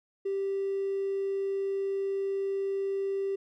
triangle tone with hard clipping, 392 Hz, G4, in tune, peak -28 dBFS, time 0.25-3.36 s, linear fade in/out 10 ms, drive 3 dB, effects none

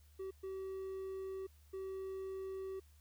triangle tone bursts at uneven times, 382.6 Hz, G4, 42 cents flat, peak -39 dBFS, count 3, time 0.19-0.31 / 0.43-1.47 / 1.73-2.8 s, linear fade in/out 10 ms, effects added 74 Hz sine -61 dBFS peak until 3 s + white hiss -72 dBFS RMS until 3 s

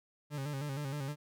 40% pulse tone with vibrato, 141.6 Hz, C#3, 37 cents sharp, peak -35 dBFS, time 0.3-1.16 s, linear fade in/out 50 ms, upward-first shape square, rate 6.4 Hz, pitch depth 75 cents each way, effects none

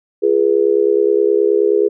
sine tone with amplitude modulation, 415.3 Hz, G#4, in tune, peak -6 dBFS, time 0.22-1.89 s, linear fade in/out 20 ms, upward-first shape sine, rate 69.5 Hz, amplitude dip 100%, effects none

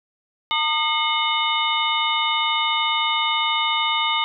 sine tone cluster, 909 / 1219 / 2152 / 2978 / 3662 Hz, A#5 / D#6 / C7 / F#7 / A#7, -44 / -36 / +48 / +11 / -32 cents, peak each -25 dBFS, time 0.51-4.24 s, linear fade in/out 0 ms, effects none

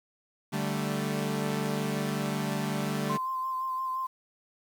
sawtooth chord, D suspended fourth, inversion none, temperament equal with one note detuned, 146.83 / 194.53 / 220 Hz, D3 / G3 / A3, 0 / -13 / 0 cents, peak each -29 dBFS, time 0.52-3.18 s, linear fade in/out 20 ms
sine tone with vibrato, 1042 Hz, C6, 7 cents flat, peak -29 dBFS, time 3.09-4.07 s, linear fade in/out 10 ms, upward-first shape sine, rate 5.8 Hz, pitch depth 16 cents each way
effects 9-bit

